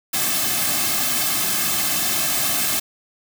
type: noise with comb filter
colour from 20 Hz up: white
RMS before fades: -21 dBFS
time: 0.13-2.8 s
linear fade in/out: 10 ms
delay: 2.1 ms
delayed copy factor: -1
effects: none